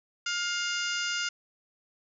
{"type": "harmonic tone", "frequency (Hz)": 706, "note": "F5", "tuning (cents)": 19, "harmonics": [2, 3, 4, 5, 6, 7, 8, 9, 10], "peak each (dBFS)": [-32, -38, -34, -43, -46, -37, -45, -40, -44], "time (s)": [0.26, 1.29], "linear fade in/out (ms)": 5, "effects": []}